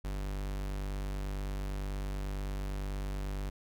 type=tone; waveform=45% pulse; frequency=49 Hz; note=G1; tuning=in tune; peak=-34 dBFS; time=0.04-3.5 s; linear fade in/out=10 ms; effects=none